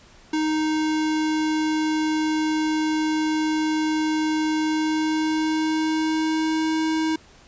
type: tone with pitch glide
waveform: square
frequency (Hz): 311.1 to 317.1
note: D#4 to D#4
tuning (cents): 0 to +33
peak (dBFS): -21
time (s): 0.33-7.16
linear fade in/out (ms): 5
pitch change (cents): +33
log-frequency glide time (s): 4.59-6.79
effects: pink hiss -51 dBFS RMS until 7.47 s + resampled to 16000 Hz